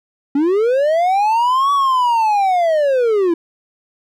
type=linear two-way sweep; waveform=triangle; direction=up then down; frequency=270 to 1142 to 325.6 Hz; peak=-10 dBFS; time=0.35-3.34 s; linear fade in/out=5 ms; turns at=1.72 s; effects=none